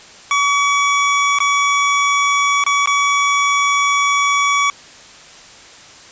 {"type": "tone with dropouts", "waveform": "25% pulse", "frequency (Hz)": 1135, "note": "C#6", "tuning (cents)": 41, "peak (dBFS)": -9, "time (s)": [0.31, 4.7], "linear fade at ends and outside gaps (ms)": 1, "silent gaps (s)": [[1.387, 1.403], [2.639, 2.664], [2.859, 2.873]], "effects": ["white hiss -40 dBFS RMS until 6.11 s", "resampled to 16000 Hz"]}